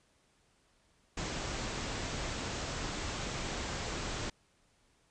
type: low-pass noise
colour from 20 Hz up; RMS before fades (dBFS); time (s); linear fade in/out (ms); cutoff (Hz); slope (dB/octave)
pink; -38; 1.17-4.3; 5; 7900; 96
effects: pink hiss -70 dBFS RMS until 5.1 s + resampled to 22050 Hz